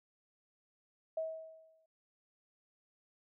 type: tone with exponential decay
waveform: sine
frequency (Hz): 642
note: E5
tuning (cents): -46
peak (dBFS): -32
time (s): 1.17-1.86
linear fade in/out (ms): 5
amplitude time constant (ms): 150
effects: none